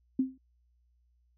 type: tone with exponential decay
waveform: sine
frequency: 261.6 Hz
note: C4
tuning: in tune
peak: -21 dBFS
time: 0.19-0.38 s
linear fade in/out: 5 ms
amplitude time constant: 41 ms
effects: added 60 Hz sine -66 dBFS peak until 1.37 s